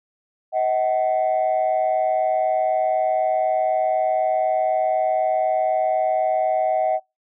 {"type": "tone pair together", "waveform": "sine", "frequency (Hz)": [634, 754], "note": ["D#5", "F#5"], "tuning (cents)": [32, 32], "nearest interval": "minor third", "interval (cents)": 300, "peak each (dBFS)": -19, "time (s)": [0.52, 7], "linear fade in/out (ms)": 50, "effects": ["noise-tail reverb RT60 0.2 s tail -24 dB re dry", "tanh soft clip ceiling -13 dBFS"]}